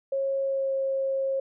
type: tone with pitch glide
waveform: sine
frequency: 544 to 539 Hz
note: C#5 to C#5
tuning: -33 to -49 cents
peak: -24 dBFS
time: 0.12-1.4 s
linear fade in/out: 5 ms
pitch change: -16 cents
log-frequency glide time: 0.43-0.73 s
effects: none